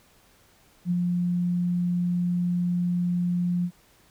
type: tone with ADSR envelope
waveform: sine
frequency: 176.4 Hz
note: F3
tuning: 18 cents sharp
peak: -20 dBFS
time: 0.85-3.71 s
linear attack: 58 ms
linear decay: 27 ms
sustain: -2 dB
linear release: 68 ms
effects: pink hiss -59 dBFS RMS until 4.1 s

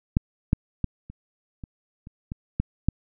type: clicks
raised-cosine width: 5 ms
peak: -6 / -6 / -11 / -27 / -24 / -29 / -19 / -10 / -7 dBFS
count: 9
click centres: 0.169 / 0.531 / 0.843 / 1.1 / 1.638 / 2.071 / 2.319 / 2.6 / 2.886 s
effects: none

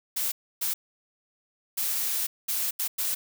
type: noise bursts at uneven times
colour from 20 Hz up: blue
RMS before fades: -28 dBFS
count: 6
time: 0.16-0.32 / 0.61-0.74 / 1.77-2.27 / 2.48-2.71 / 2.79-2.88 / 2.98-3.15 s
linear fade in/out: 10 ms
effects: none

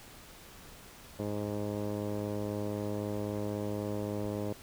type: tone with low-pass filter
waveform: 15% pulse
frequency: 103.83 Hz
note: G#2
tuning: in tune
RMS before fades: -35 dBFS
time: 1.19-4.53 s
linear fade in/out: 5 ms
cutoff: 640 Hz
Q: 5
effects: pink hiss -52 dBFS RMS until 4.62 s

